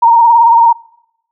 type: tone with vibrato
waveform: sine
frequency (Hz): 931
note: A#5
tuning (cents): -2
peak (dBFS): -3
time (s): 0.02-0.73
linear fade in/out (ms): 10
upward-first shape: sine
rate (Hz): 18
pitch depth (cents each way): 45
effects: noise-tail reverb RT60 0.7 s tail -23 dB re dry